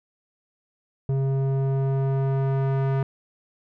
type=tone with low-pass filter sweep; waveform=square; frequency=135.3 Hz; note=C#3; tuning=42 cents flat; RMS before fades=-23 dBFS; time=1.09-3.03 s; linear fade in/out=2 ms; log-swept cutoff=450 to 1400 Hz; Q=0.75; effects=none